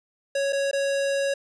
square tone with dropouts, 554.4 Hz, C#5, in tune, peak -23 dBFS, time 0.35-1.34 s, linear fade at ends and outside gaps 5 ms, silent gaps 0.525-0.529 / 0.713-0.73 s, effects resampled to 22050 Hz + 10-bit

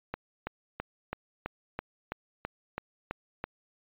click train, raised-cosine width 0.5 ms, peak -18 dBFS, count 11, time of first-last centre 0.14-3.44 s, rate 3.03 Hz, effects resampled to 8000 Hz

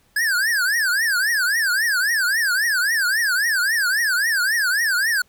square tone with vibrato, 1642 Hz, G#6, 20 cents flat, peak -18 dBFS, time 0.16-5.22 s, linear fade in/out 5 ms, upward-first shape triangle, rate 3.7 Hz, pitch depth 280 cents each way, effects pink hiss -60 dBFS RMS until 5.28 s

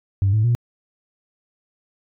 sine tone with pitch steps, 98 / 108.11 / 119.27 Hz, G2 / A2 / A#2, 0 / -30 / +40 cents, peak -13 dBFS, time 0.22-0.55 s, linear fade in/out 0 ms, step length 110 ms, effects tanh soft clip ceiling -11 dBFS

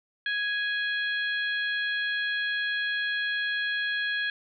harmonic tone, 830.6 Hz, G#5, in tune, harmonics 2 / 3 / 4 / 5, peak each -27 / -38 / -34 / -42 dBFS, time 0.26-4.3 s, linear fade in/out 2 ms, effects none

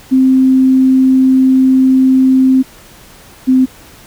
sine tone pair in turn, 261.6 / 258.9 Hz, C4 / C4, 0 / -18 cents, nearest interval unison, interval 18 cents, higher first, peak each -5 dBFS, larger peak neither, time 0.11-2.63 / 3.47-3.66 s, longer first, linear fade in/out 20 ms, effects pink hiss -39 dBFS RMS until 4.06 s

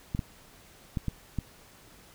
clicks, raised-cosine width 5 ms, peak -17 dBFS, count 5, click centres 0.149 / 0.192 / 0.972 / 1.083 / 1.387 s, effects pink hiss -55 dBFS RMS until 2.14 s

